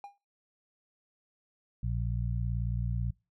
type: tone with exponential decay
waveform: triangle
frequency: 807 Hz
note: G#5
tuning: 50 cents flat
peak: -36 dBFS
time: 0.04-0.18 s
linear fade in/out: 1 ms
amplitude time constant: 30 ms
type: harmonic tone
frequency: 58.27 Hz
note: A#1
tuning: in tune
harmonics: 1 / 2 / 3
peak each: -32 / -32 / -40 dBFS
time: 1.83-3.11 s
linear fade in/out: 5 ms
effects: noise-tail reverb RT60 0.3 s tail -25 dB re dry